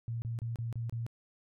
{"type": "tone bursts", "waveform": "sine", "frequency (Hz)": 116.1, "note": "A#2", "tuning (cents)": -7, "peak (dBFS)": -33, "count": 6, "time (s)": [0.08, 1.065], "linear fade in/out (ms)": 0, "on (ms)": 140, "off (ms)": 29, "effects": []}